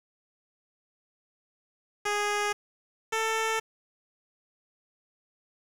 10% pulse tone pair in turn, 413.5 / 444.8 Hz, G#4 / A4, -8 / +19 cents, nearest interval minor second, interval 127 cents, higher second, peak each -18 dBFS, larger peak neither, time 2.05-2.53 / 3.12-3.6 s, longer neither, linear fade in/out 10 ms, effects low-pass 10000 Hz 12 dB/octave + 8-bit

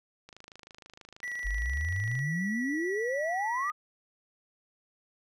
click train, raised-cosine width 0.2 ms, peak -31 dBFS, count 51, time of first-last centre 0.29-2.191 s, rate 26.3 Hz
triangle tone with vibrato, 1945 Hz, B6, 27 cents flat, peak -32 dBFS, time 1.23-3.7 s, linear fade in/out 0 ms, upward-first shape sine, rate 6.9 Hz, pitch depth 11 cents each way
sine exponential sweep, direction up, 44.24 to 1263 Hz, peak -29 dBFS, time 1.44-3.72 s, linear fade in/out 20 ms
effects none

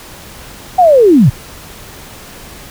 sine linear sweep, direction down, 762 to 101.8 Hz, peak -3 dBFS, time 0.78-1.3 s, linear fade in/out 10 ms, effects pink hiss -33 dBFS RMS until 2.7 s

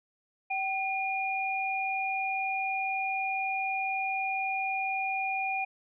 sine tone pair together, 770 / 2426 Hz, G5 / D#7, -31 / -44 cents, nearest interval octave + minor sixth, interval 1987 cents, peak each -31 / -31 dBFS, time 0.5-5.65 s, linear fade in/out 10 ms, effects none

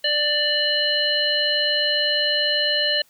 harmonic tone, 591 Hz, D5, 11 cents sharp, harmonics 1 / 3 / 5 / 7, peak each -26 / -25 / -22 / -23 dBFS, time 0.04-3.02 s, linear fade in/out 5 ms, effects white hiss -58 dBFS RMS until 3.09 s

